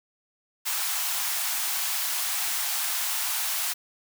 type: high-pass noise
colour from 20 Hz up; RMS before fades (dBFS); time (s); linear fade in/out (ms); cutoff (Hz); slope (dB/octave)
white; -28; 0.65-3.74; 20; 690; 48
effects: none